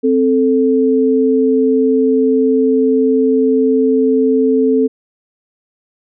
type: tone pair together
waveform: sine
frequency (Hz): 261.6 / 440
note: C4 / A4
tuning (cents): 0 / 0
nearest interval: major sixth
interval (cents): 900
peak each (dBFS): -12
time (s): 0.03-4.88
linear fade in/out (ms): 20
effects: none